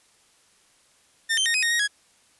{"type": "tone with pitch steps", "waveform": "sawtooth", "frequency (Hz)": [1808, 3117, 1852, 2519, 1857, 1879, 1665], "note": ["A6", "G7", "A#6", "D#7", "A#6", "A#6", "G#6"], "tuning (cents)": [47, -11, -12, 21, -7, 13, 4], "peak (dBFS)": -17, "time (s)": [1.29, 1.878], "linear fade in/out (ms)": 20, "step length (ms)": 84, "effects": ["white hiss -60 dBFS RMS until 2.39 s", "resampled to 24000 Hz"]}